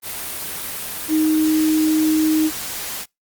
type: tone in noise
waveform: sine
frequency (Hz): 312.3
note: D#4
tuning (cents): +7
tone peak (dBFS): -14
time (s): 1.08-2.51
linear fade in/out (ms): 50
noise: white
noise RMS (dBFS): -28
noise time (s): 0.02-3.06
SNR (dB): +11
effects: noise-tail reverb RT60 0.2 s tail -26 dB re dry + Opus 32 kbps